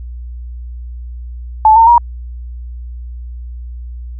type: tone with pitch steps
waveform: sine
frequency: 870 / 909 / 949.8 Hz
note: A5 / A#5 / A#5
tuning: -20 / -44 / +32 cents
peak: -3 dBFS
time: 1.65-1.98 s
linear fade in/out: 2 ms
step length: 110 ms
effects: added 60 Hz sine -24 dBFS peak until 4.19 s